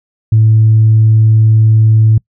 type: tone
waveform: sine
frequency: 110 Hz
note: A2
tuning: in tune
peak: -3 dBFS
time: 0.32-2.18 s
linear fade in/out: 5 ms
effects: noise-tail reverb RT60 0.1 s tail -26 dB re dry + tanh soft clip ceiling 0 dBFS